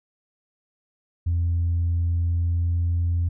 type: tone with pitch glide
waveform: sine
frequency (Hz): 85.3 to 85.84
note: F2 to F2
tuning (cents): -40 to -29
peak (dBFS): -18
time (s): 1.26-3.29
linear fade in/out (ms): 10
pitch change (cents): +11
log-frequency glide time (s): 2.25-2.81
effects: tanh soft clip ceiling -17 dBFS